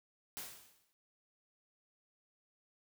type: noise with exponential decay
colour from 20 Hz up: white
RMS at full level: -42 dBFS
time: 0.37-0.93 s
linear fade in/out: 0 ms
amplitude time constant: 120 ms
effects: none